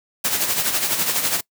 white noise with tremolo, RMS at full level -19 dBFS, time 0.24-1.41 s, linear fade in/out 10 ms, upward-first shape sine, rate 12 Hz, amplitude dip 55%, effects noise-tail reverb RT60 0.1 s tail -23 dB re dry + high-pass 100 Hz 12 dB/octave

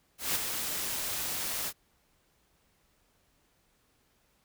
white noise with ADSR envelope, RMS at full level -28 dBFS, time 0.18-1.73 s, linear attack 170 ms, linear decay 24 ms, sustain -6 dB, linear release 54 ms, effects pink hiss -70 dBFS RMS until 4.44 s

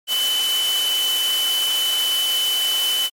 sine tone in noise, 3015 Hz, F#7, 32 cents sharp, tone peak -18 dBFS, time 0.07-3.1 s, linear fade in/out 50 ms, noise white, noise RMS -26 dBFS, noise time 0.07-3.1 s, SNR +5 dB, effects high-pass 400 Hz 12 dB/octave + MP3 64 kbps

